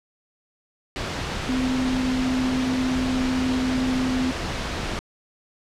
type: tone in noise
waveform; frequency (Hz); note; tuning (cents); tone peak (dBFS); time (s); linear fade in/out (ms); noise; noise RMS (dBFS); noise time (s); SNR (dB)
sine; 256.5; C4; -34; -21; 1.49-4.31; 0; pink; -28; 0.96-4.99; +4
effects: low-pass 5000 Hz 12 dB/octave